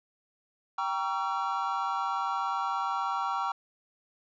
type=chord; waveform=triangle; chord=G diminished seventh; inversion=none; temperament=just; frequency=784 / 940.8 / 1128.9 / 1354.7 Hz; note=G5 / Bb5 / Db6 / Fb6; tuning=0 / +16 / +31 / +47 cents; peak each=-32 dBFS; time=0.78-3.52 s; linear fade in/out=5 ms; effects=resampled to 16000 Hz